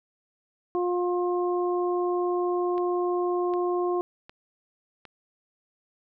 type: harmonic tone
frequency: 355.4 Hz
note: F4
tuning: 30 cents sharp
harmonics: 1 / 2 / 3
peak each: -24 / -32 / -33 dBFS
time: 0.75-4.01 s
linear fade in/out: 0 ms
type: click train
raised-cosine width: 0.3 ms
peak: -28 dBFS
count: 4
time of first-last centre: 2.78-5.053 s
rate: 1.32 Hz
effects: none